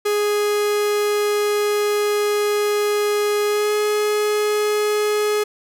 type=tone with pitch glide; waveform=45% pulse; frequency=415.3 to 420.1 Hz; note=G#4 to G#4; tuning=0 to +20 cents; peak=-17 dBFS; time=0.05-5.44 s; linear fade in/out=10 ms; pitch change=+20 cents; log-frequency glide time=3.46-3.73 s; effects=none